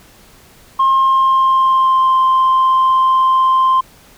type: tone with pitch glide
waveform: sine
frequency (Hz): 1068 to 1046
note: C6 to C6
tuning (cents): +35 to -1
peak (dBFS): -7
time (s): 0.79-3.81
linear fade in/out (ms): 10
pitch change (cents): -36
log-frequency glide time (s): 0.91-2.17
effects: tanh soft clip ceiling -7 dBFS + pink hiss -45 dBFS RMS until 4.17 s